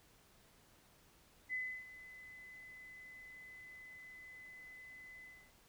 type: tone with ADSR envelope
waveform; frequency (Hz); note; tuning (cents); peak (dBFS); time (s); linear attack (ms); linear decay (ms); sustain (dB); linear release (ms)
sine; 2018; B6; +37; -36; 1.49-5.52; 42; 310; -16; 280
effects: pink hiss -67 dBFS RMS until 5.68 s

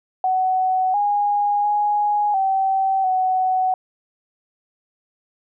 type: tone with pitch steps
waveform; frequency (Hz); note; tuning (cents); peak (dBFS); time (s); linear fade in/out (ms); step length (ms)
sine; 748 / 821 / 830 / 771 / 747; F#5 / G#5 / G#5 / G5 / F#5; +19 / -20 / -1 / -29 / +16; -16; 0.24-3.74; 2; 700
effects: none

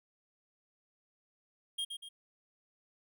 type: tone with echo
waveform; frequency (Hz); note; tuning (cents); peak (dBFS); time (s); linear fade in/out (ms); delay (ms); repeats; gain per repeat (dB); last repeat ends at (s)
square; 3230; G#7; -49; -34; 1.78-1.85; 10; 120; 2; -6; 2.09
effects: none

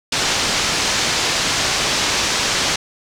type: low-pass noise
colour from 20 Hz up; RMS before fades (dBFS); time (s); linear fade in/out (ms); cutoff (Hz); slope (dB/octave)
white; -19; 0.12-2.76; 5; 6400; 24
effects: none

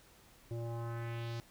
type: tone with low-pass filter sweep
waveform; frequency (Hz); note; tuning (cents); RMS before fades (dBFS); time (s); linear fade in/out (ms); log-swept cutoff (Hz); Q
square; 116.54; A#2; 0; -40; 0.51-1.4; 0; 450 to 5300; 1.9
effects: pink hiss -62 dBFS RMS until 1.5 s

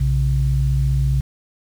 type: tone pair together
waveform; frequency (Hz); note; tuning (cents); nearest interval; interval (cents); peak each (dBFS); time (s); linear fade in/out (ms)
sine; 60.13 / 135.2; B1 / C#3; -46 / -43; octave + major second; 1403; -17; 0-1.21; 10
effects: tanh soft clip ceiling -7 dBFS + 7-bit

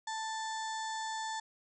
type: harmonic tone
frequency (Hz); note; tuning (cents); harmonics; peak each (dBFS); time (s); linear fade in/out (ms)
882; A5; +4; 1 / 2 / 4 / 5 / 6 / 7 / 8 / 9; -37 / -43 / -47 / -50 / -53 / -54 / -49 / -53; 0.07-1.4; 5
effects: none

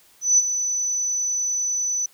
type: tone with ADSR envelope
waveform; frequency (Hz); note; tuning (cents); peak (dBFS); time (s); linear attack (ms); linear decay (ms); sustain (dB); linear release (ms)
sine; 5990; F#8; +20; -11; 0.21-2.06; 170; 31; -10; 3
effects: white hiss -55 dBFS RMS until 2.13 s

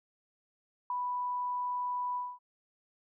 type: tone with ADSR envelope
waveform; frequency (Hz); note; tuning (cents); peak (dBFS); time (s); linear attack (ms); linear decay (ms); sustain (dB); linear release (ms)
sine; 987.8; B5; 0; -28; 0.9-2.39; 3; 4; -3; 230
effects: none

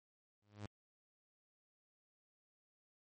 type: tone with exponential growth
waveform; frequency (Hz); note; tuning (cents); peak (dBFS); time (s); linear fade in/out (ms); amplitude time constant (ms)
sawtooth; 103.83; G#2; 0; -39; 0.42-0.66; 5; 51
effects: MP3 32 kbps

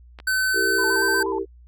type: clicks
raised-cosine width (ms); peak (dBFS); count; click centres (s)
0.3; -24; 2; 0.188 / 0.201
type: tone with pitch glide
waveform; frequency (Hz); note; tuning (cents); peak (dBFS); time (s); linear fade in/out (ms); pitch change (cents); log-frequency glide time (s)
square; 1523 to 1548.7; F#6 to G6; +50 to -21; -20; 0.27-1.23; 5; +29; 0.9-1.01
type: chord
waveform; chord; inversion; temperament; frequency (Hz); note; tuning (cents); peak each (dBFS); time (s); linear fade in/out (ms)
sine; E diminished; none; equal with one note detuned; 329.6 / 392 / 455.3; E4 / G4 / Bb4; 0 / 0 / -41; -30 / -25 / -29; 0.53-1.46; 50
type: tone with vibrato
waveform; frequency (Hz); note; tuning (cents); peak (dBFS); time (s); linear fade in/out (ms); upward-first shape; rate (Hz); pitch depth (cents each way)
sine; 941; A#5; +16; -28; 0.78-1.39; 10; square; 8.3; 110
effects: added 60 Hz sine -45 dBFS peak until 1.67 s

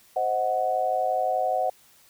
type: chord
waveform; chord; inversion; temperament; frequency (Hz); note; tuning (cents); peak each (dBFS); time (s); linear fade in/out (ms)
sine; C diminished; none; equal with one note detuned; 523.3 / 628.4 / 740; C5 / Eb5 / Gb5; 0 / +17 / 0; -29 / -28 / -24; 0.16-1.7; 5
effects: white hiss -57 dBFS RMS until 2.09 s

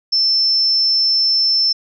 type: tone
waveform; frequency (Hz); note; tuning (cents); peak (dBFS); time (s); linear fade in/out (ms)
sine; 5320; E8; +15; -12; 0.12-1.73; 10
effects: none

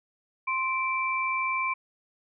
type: tone pair together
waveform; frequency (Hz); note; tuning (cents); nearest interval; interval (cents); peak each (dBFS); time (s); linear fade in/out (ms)
sine; 1046.5 / 2337; C6 / D7; 0 / -9; octave + major second; 1391; -28; 0.47-1.74; 10
effects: none

